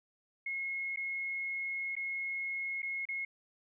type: tone with dropouts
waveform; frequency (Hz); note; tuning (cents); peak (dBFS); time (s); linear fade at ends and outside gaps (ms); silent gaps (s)
sine; 2166; C#7; -41; -34; 0.46-3.25; 5; 0.961-0.971 / 1.954-1.965 / 2.82-2.828 / 3.054-3.087
effects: none